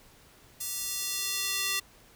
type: tone with high-pass filter sweep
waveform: square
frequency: 390.3 Hz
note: G4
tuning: 8 cents flat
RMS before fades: -32 dBFS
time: 0.6-1.8 s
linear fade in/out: 10 ms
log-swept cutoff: 7600 to 2500 Hz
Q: 0.84
effects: pink hiss -57 dBFS RMS until 2.15 s